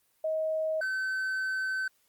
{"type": "tone pair in turn", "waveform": ["sine", "triangle"], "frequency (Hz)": [632, 1531.2], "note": ["D#5", "G6"], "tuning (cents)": [27, -41], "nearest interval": "octave + minor third", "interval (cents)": 1532, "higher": "second", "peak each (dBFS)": -27, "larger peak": "neither", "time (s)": [[0.24, 0.81], [0.81, 1.88]], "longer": "second", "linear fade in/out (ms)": 5, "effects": ["white hiss -70 dBFS RMS until 2.08 s", "Opus 24 kbps"]}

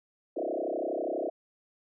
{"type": "tone with frequency modulation", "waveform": "sine", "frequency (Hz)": 493.3, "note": "B4", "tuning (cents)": -2, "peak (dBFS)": -29, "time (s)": [0.36, 1.3], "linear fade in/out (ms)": 10, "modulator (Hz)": 32.2, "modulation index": 5.8, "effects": []}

